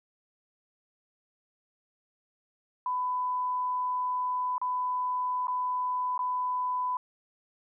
sine tone with dropouts, 1000 Hz, B5, 21 cents sharp, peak -27 dBFS, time 2.86-6.97 s, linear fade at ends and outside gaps 2 ms, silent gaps 4.581-4.615 / 5.471-5.481 / 6.178-6.191 s, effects none

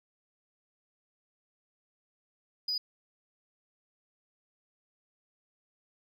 sine tone, 4944 Hz, D#8, 12 cents flat, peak -28 dBFS, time 2.68-2.78 s, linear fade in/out 5 ms, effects tanh soft clip ceiling -25 dBFS

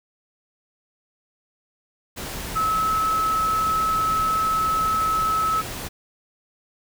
sine tone in noise, 1296 Hz, E6, 30 cents flat, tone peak -19 dBFS, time 2.55-5.62 s, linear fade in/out 20 ms, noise pink, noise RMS -32 dBFS, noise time 2.16-5.89 s, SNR +10 dB, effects none

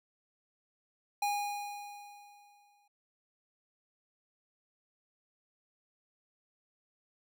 square tone with exponential decay, 819 Hz, G#5, 24 cents flat, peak -29 dBFS, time 1.22-2.88 s, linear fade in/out 5 ms, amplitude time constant 360 ms, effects none

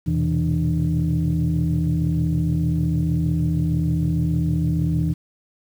sine tone cluster, 81.1 / 120.4 / 126.9 / 162.2 / 298.9 Hz, E2 / B2 / B2 / E3 / D4, -28 / -44 / +47 / -28 / +31 cents, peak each -24 / -28 / -27 / -19 / -27 dBFS, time 0.06-5.14 s, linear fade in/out 20 ms, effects tanh soft clip ceiling -11 dBFS + 8-bit

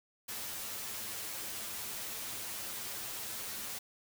white noise with comb filter, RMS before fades -41 dBFS, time 0.28-3.79 s, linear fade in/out 10 ms, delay 9.2 ms, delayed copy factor +0.8, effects none

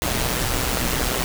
pink noise with amplitude modulation, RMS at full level -20 dBFS, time 0.02-1.24 s, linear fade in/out 0 ms, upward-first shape sine, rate 124 Hz, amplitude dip 60%, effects none

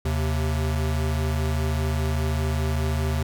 square tone pair together, 77.49 / 130.81 Hz, D#2 / C3, -7 / 0 cents, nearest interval major sixth, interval 907 cents, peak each -24 / -28 dBFS, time 0.05-3.23 s, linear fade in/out 5 ms, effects none

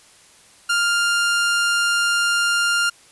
sawtooth tone, 1400 Hz, F6, 4 cents sharp, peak -13 dBFS, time 0.69-2.9 s, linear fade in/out 10 ms, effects white hiss -50 dBFS RMS until 3.11 s + resampled to 24000 Hz

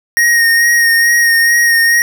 square tone with vibrato, 1864.7 Hz, A#6, in tune, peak -8 dBFS, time 0.17-2.02 s, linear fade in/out 0 ms, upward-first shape sine, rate 2.3 Hz, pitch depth 22 cents each way, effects none

